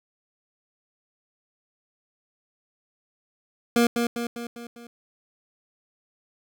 25% pulse tone with echo, 236.4 Hz, A#3, 24 cents sharp, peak -13 dBFS, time 3.76-3.87 s, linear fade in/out 2 ms, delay 200 ms, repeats 5, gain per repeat -5 dB, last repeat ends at 4.87 s, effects none

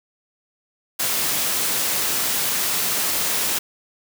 white high-pass noise, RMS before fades -22 dBFS, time 0.99-3.59 s, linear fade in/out 10 ms, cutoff 110 Hz, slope 12 dB/octave, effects none

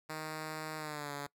5% pulse tone with pitch glide, 156.1 to 143.14 Hz, D#3 to D3, +6 to -44 cents, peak -28 dBFS, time 0.09-1.27 s, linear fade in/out 10 ms, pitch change -150 cents, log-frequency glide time 0.77-1.13 s, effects noise-tail reverb RT60 0.1 s tail -22 dB re dry

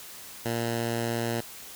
10% pulse tone, 116.54 Hz, A#2, in tune, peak -19 dBFS, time 0.45-1.41 s, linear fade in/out 10 ms, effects white hiss -44 dBFS RMS until 1.75 s

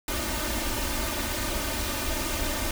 pink noise with comb filter, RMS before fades -29 dBFS, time 0.08-2.71 s, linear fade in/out 2 ms, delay 3.3 ms, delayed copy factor +0.9, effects none

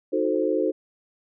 sine chord, D# diminished seventh, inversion none, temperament equal with one note detuned, 311.1 / 364.7 / 440 / 523.3 Hz, D#4 / F#4 / A4 / C5, 0 / -25 / 0 / 0 cents, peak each -26 dBFS, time 0.12-0.72 s, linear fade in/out 20 ms, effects none

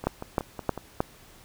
two click trains, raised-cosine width 1 ms, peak -9 / -20 dBFS, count 4 / 5, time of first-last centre 0.07-1.005 / 0.04-0.777 s, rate 3.21 / 5.43 Hz, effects pink hiss -53 dBFS RMS until 1.44 s

